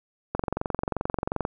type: click train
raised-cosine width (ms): 1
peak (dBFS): -12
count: 26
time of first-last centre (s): 0.35-1.451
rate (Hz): 22.7
effects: none

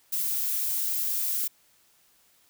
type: noise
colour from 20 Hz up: violet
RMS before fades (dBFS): -28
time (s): 0.12-1.48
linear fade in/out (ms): 10
effects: white hiss -63 dBFS RMS until 2.49 s

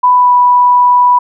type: tone with pitch glide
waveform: sine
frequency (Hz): 994 to 984.3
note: B5 to B5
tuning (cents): +11 to -6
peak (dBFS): -4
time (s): 0.03-1.19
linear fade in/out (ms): 10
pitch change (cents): -17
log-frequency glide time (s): 0.14-0.33
effects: none

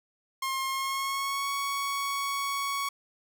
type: tone with pitch glide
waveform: sawtooth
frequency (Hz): 1068 to 1115.3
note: C6 to C#6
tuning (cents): +35 to +10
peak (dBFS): -25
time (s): 0.42-2.89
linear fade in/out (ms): 5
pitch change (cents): +75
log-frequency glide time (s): 0.65-1.51
effects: none

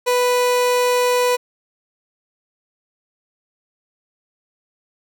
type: tone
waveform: 30% pulse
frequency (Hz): 493.9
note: B4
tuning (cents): 0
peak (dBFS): -12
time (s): 0.06-1.37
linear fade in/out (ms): 20
effects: none

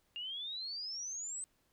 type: exponential sweep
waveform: sine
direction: up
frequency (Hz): 2800 to 8240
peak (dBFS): -39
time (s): 0.16-1.44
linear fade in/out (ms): 0
effects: pink hiss -75 dBFS RMS until 1.72 s

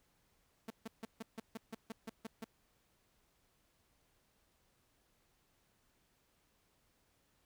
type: tone bursts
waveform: sawtooth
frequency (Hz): 224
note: A3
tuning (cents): +31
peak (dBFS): -38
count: 11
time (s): 0.68-2.444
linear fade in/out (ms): 5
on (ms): 24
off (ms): 150
effects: pink hiss -75 dBFS RMS until 7.45 s

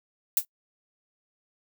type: noise with exponential decay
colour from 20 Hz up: violet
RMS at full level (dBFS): -17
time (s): 0.37-0.45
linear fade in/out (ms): 1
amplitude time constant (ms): 17
effects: noise-tail reverb RT60 0.1 s tail -22 dB re dry

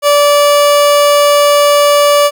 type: tone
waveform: 30% pulse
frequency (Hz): 580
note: D5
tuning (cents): -22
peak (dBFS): -3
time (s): 0.02-2.31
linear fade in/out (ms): 50
effects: none

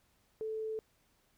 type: tone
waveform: sine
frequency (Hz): 438.3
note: A4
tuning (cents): -7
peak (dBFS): -35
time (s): 0.41-0.79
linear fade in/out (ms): 0
effects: pink hiss -72 dBFS RMS until 1.37 s

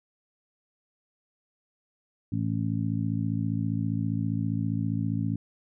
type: harmonic tone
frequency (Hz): 55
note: A1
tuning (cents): 0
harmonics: 2 / 3 / 4 / 5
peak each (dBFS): -29 / -31 / -32 / -33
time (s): 2.32-5.36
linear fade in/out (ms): 5
effects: none

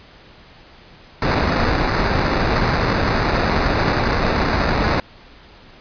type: noise with sample-and-hold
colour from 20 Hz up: pink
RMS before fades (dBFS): -18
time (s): 1.22-5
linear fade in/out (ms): 2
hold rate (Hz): 3150
effects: pink hiss -45 dBFS RMS until 5.8 s + resampled to 11025 Hz

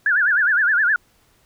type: tone with vibrato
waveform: sine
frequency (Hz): 1574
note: G6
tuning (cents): +7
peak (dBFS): -14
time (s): 0.06-0.96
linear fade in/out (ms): 2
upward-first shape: sine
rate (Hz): 9.7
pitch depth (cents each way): 200
effects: pink hiss -59 dBFS RMS until 1.45 s

